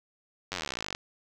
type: slowing click train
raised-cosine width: 0.2 ms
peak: -15 dBFS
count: 29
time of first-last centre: 0.52-0.949 s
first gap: 10 ms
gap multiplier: 1.03
effects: none